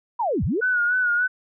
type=linear two-way sweep; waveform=sine; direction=down then up; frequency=1004 to 58 to 487 Hz; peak=-20 dBFS; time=0.19-0.61 s; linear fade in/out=10 ms; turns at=0.44 s
type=tone with vibrato; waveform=sine; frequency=1463 Hz; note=F#6; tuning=20 cents flat; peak=-18 dBFS; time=0.61-1.28 s; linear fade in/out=20 ms; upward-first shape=sine; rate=3.4 Hz; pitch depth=54 cents each way
effects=none